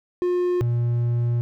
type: tone pair in turn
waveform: triangle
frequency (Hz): 357.2 / 119.2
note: F4 / A#2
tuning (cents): +39 / +39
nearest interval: octave + perfect fifth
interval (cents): 1900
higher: first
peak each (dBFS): -17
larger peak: neither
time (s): 0.22-0.61 / 0.61-1.41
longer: second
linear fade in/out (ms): 0
effects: none